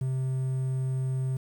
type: tone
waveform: triangle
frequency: 130.81 Hz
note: C3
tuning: in tune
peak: -24 dBFS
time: 0.01-1.37 s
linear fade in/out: 5 ms
effects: 9-bit